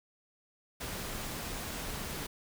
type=noise; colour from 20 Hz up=pink; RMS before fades=-39 dBFS; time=0.8-2.27 s; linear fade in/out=10 ms; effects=none